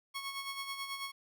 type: tone with tremolo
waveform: 15% pulse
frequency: 1100 Hz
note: C#6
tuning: 14 cents flat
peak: -30 dBFS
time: 0.14-1.12 s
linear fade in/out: 20 ms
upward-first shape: sine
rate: 9.2 Hz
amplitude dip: 55%
effects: none